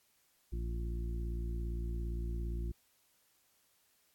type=harmonic tone; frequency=57.5 Hz; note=A#1; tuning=23 cents flat; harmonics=1 / 2 / 3 / 4 / 5 / 6; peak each=-35 / -46 / -48 / -53 / -57 / -49 dBFS; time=0.52-2.72 s; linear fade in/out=10 ms; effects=white hiss -72 dBFS RMS until 4.14 s + AAC 64 kbps